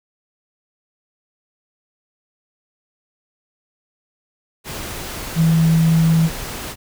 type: tone in noise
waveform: sine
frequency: 162.8 Hz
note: E3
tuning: 21 cents flat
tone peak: -11 dBFS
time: 5.35-6.3 s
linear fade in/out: 50 ms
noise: pink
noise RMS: -29 dBFS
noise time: 4.64-6.76 s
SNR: +15 dB
effects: none